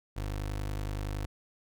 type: tone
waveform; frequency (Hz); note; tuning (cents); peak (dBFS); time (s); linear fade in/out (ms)
25% pulse; 50.7; G#1; -41; -29; 0.16-1.26; 10
effects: none